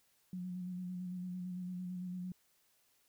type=tone with vibrato; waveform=sine; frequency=181 Hz; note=F#3; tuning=38 cents flat; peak=-39 dBFS; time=0.33-2.32 s; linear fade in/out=2 ms; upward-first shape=square; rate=8.9 Hz; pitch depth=23 cents each way; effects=white hiss -73 dBFS RMS until 3.08 s